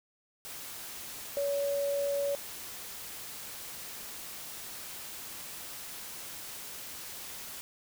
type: tone in noise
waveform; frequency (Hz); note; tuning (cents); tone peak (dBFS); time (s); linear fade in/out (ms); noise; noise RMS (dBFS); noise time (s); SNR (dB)
sine; 565; C#5; +33; -28; 1.37-2.35; 0; white; -43; 0.45-7.61; +12
effects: none